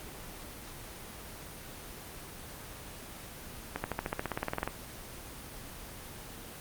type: accelerating click train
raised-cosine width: 0.5 ms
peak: -16 dBFS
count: 16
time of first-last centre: 3.76-4.676 s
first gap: 80 ms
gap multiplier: 0.96
effects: pink hiss -45 dBFS RMS until 6.6 s + Opus 24 kbps